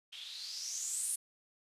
violet noise with low-pass filter sweep, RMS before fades -40 dBFS, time 0.12-1.16 s, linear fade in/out 10 ms, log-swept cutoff 3100 to 9900 Hz, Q 6.2, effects resampled to 32000 Hz

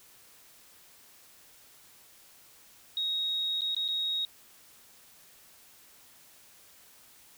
sine tone with dropouts, 3769 Hz, A#7, 18 cents sharp, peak -28 dBFS, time 2.97-4.25 s, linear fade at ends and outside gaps 1 ms, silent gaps 3.609-3.618 / 3.748-3.765 / 3.88-3.886 s, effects white hiss -57 dBFS RMS until 7.37 s

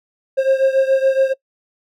triangle beating tone pair, 532 / 539.1 Hz, C5 / C#5, +29 / -48 cents, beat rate 7.1 Hz, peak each -12 / -15 dBFS, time 0.37-1.34 s, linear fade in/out 20 ms, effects noise-tail reverb RT60 0.1 s tail -23 dB re dry

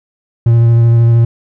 triangle tone with vibrato, 116.54 Hz, A#2, in tune, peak -3 dBFS, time 0.46-1.25 s, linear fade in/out 5 ms, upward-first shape square, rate 13 Hz, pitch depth 11 cents each way, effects none

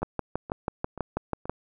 two click trains, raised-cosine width 1 ms, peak -24 / -13 dBFS, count 4 / 10, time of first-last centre 0.02-1.455 / 0.03-1.496 s, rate 2.09 / 6.14 Hz, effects none

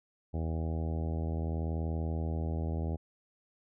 harmonic tone, 80.7 Hz, E2, 36 cents flat, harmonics 1 / 2 / 3 / 4 / 5 / 6 / 7 / 8 / 9 / 10, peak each -32 / -38 / -42 / -44 / -46 / -48 / -49 / -50 / -51 / -52 dBFS, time 0.33-2.97 s, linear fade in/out 20 ms, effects none

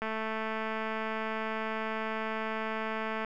click train, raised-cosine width 0.5 ms, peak -20 dBFS, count 711, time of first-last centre 0.02-3.247 s, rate 220 Hz, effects none

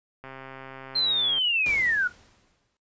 click train, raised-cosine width 0.5 ms, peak -26 dBFS, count 153, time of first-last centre 0.24-1.383 s, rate 133 Hz
sine linear sweep, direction down, 4186 to 1409 Hz, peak -21 dBFS, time 0.95-2.08 s, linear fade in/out 10 ms
pink noise with exponential decay, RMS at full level -36 dBFS, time 1.66-2.77 s, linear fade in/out 1 ms, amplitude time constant 240 ms
effects noise-tail reverb RT60 0.2 s tail -18 dB re dry + resampled to 16000 Hz

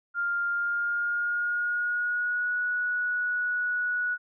sine tone with pitch glide, 1400 to 1466.2 Hz, F6 to F#6, +4 to -16 cents, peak -25 dBFS, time 0.14-4.18 s, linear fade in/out 50 ms, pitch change +80 cents, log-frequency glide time 0.49-2.6 s, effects none

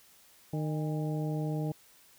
harmonic tone with a mistuned harmonic, 153.3 Hz, D#3, 25 cents flat, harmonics 1 / 2 / 3 / 4 / 5, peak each -31 / -37 / -41 / -43 / -45 dBFS, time 0.53-1.72 s, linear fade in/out 5 ms, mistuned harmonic 5, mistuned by +88 cents, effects white hiss -60 dBFS RMS until 2.18 s

